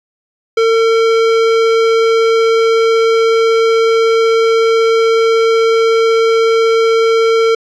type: tone with hard clipping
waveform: sine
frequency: 452.7 Hz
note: A4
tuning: 49 cents sharp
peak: -10 dBFS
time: 0.57-7.55 s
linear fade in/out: 5 ms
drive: 16 dB
effects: resampled to 24000 Hz